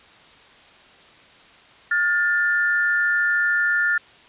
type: tone pair together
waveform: sine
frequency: 1423.1 / 1770 Hz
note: F6 / A6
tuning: +32 / +10 cents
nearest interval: major third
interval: 378 cents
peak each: -20 dBFS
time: 1.91-3.98 s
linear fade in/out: 5 ms
effects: white hiss -49 dBFS RMS until 4.28 s + resampled to 8000 Hz